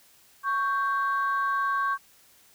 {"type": "tone pair together", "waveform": "sine", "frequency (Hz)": [1110.9, 1570], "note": ["C#6", "G6"], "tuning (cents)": [3, 2], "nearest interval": "tritone", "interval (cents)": 599, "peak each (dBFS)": [-24, -28], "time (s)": [0.43, 1.98], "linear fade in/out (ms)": 50, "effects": ["tanh soft clip ceiling -17 dBFS", "white hiss -58 dBFS RMS until 2.54 s"]}